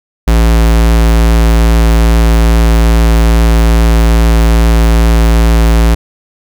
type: tone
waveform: square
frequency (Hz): 56.4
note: A1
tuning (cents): +44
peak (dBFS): -5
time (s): 0.27-5.95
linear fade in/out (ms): 10
effects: none